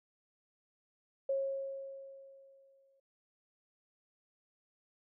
sine tone with exponential decay, 544 Hz, C#5, 33 cents flat, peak -29 dBFS, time 1.29-3 s, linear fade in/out 5 ms, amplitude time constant 370 ms, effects none

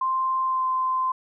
sine tone with pitch glide, 1046.5 to 1036.3 Hz, C6 to C6, 0 to -17 cents, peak -21 dBFS, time 0.01-1.12 s, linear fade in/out 5 ms, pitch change -17 cents, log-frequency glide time 0.44-0.65 s, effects none

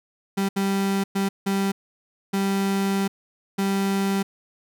35% pulse tone bursts at uneven times, 196 Hz, G3, in tune, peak -19 dBFS, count 6, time 0.37-0.49 / 0.56-1.04 / 1.15-1.29 / 1.46-1.72 / 2.33-3.08 / 3.58-4.23 s, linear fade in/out 10 ms, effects none

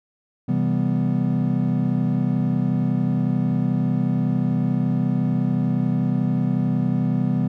triangle chord, C major seventh, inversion none, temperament equal, 130.81 / 164.81 / 196 / 246.9 Hz, C3 / E3 / G3 / B3, 0 / 0 / 0 / 0 cents, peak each -22 dBFS, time 0.48-7.48 s, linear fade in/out 10 ms, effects none

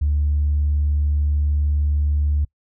sine tone, 73.42 Hz, D2, in tune, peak -15 dBFS, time 0.01-2.45 s, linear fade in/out 10 ms, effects noise-tail reverb RT60 0.1 s tail -25 dB re dry + tanh soft clip ceiling -12 dBFS

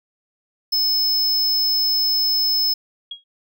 square tone, 5210 Hz, E8, 21 cents flat, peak -17 dBFS, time 0.72-2.74 s, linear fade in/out 10 ms
sine tone with exponential decay, 3298 Hz, G#7, 13 cents flat, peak -25 dBFS, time 3.11-3.24 s, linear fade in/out 5 ms, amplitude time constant 27 ms
effects none

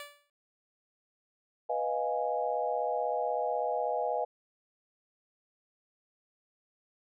10% pulse tone with exponential decay, 580 Hz, D5, 22 cents flat, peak -31 dBFS, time 0-0.3 s, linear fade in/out 1 ms, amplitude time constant 65 ms
sine chord, F half-diminished seventh, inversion second, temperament equal, 493.9 / 622.3 / 698.5 / 830.6 Hz, Cb5 / Eb5 / F5 / Ab5, 0 / 0 / 0 / 0 cents, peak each -34 dBFS, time 1.69-4.25 s, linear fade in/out 10 ms
effects none

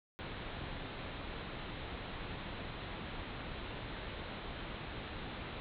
pink low-pass noise, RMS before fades -44 dBFS, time 0.19-5.6 s, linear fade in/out 0 ms, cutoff 4000 Hz, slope 96 dB/octave, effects none

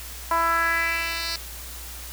10% pulse tone with band-pass filter sweep, 332.6 Hz, E4, 16 cents sharp, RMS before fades -24 dBFS, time 0.31-1.36 s, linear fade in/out 2 ms, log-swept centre 1000 to 4500 Hz, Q 2.9, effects added 60 Hz sine -39 dBFS peak until 2.12 s + white hiss -39 dBFS RMS until 2.12 s

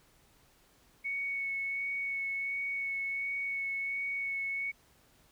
sine tone with vibrato, 2217 Hz, C#7, in tune, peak -32 dBFS, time 1.04-4.72 s, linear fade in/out 20 ms, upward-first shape sine, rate 1.4 Hz, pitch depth 12 cents each way, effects pink hiss -65 dBFS RMS until 5.31 s

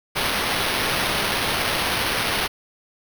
blue noise with sample-and-hold, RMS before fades -23 dBFS, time 0.15-2.48 s, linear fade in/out 20 ms, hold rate 7350 Hz, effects none

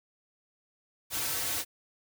white noise with comb filter, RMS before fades -32 dBFS, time 1.1-1.65 s, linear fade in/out 50 ms, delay 4.9 ms, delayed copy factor -0.8, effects none

